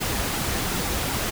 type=noise with flanger; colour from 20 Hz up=pink; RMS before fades=-26 dBFS; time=0-1.31 s; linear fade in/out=20 ms; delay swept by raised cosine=1.7 to 7 ms; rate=2.7 Hz; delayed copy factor=-0.5; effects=none